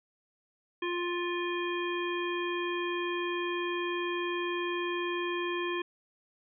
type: harmonic tone with a mistuned harmonic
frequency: 350.4 Hz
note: F4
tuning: 6 cents sharp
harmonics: 1 / 3 / 5 / 7 / 9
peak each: -32 / -37 / -39 / -40 / -42 dBFS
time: 0.82-5.82 s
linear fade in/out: 5 ms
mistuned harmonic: 9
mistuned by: +32 cents
effects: none